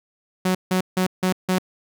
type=tone bursts; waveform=sawtooth; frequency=185 Hz; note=F#3; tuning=in tune; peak=-14 dBFS; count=5; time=0.45-1.585 s; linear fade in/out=5 ms; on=99 ms; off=160 ms; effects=none